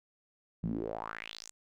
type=tone with band-pass filter sweep; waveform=sawtooth; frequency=55 Hz; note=A1; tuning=in tune; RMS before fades=-39 dBFS; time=0.63-1.51 s; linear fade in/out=0 ms; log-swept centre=160 to 8000 Hz; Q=4.9; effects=none